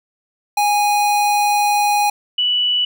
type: tone pair in turn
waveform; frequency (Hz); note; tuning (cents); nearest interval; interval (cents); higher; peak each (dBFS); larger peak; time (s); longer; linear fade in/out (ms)
square / sine; 826 / 2959; G#5 / F#7; -10 / -1; octave + minor seventh; 2209; second; -14; neither; 0.57-2.1 / 2.38-2.85; first; 5
effects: none